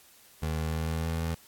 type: tone with pitch glide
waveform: 25% pulse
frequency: 78.8 to 82.15 Hz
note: D#2 to E2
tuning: +23 to -5 cents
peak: -25 dBFS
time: 0.42-1.35 s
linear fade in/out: 10 ms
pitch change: +72 cents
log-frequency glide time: 0.57-1.22 s
effects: white hiss -57 dBFS RMS until 1.47 s + AAC 64 kbps